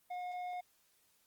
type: tone with tanh clipping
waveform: sine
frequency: 720 Hz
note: F#5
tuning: 47 cents flat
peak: -40 dBFS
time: 0.1-0.61 s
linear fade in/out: 10 ms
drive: 8 dB
effects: white hiss -72 dBFS RMS until 1.26 s + Opus 24 kbps